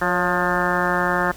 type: harmonic tone with a mistuned harmonic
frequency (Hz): 177.7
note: F3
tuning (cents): +30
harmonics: 1 / 2 / 3 / 4 / 5 / 6 / 7 / 8 / 9 / 10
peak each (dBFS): -27 / -27 / -27 / -27 / -27 / -27 / -27 / -27 / -27 / -27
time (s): 0.01-1.32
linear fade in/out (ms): 10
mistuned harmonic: 3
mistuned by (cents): +49
effects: added 50 Hz sine -42 dBFS peak until 1.36 s + pink hiss -42 dBFS RMS until 1.36 s